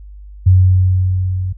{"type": "tone with level ramp", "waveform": "sine", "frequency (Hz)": 92.6, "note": "F#2", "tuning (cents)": 2, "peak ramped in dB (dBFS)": [-4, -17], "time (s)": [0.46, 1.53], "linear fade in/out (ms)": 10, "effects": ["added 50 Hz sine -32 dBFS peak until 1.57 s"]}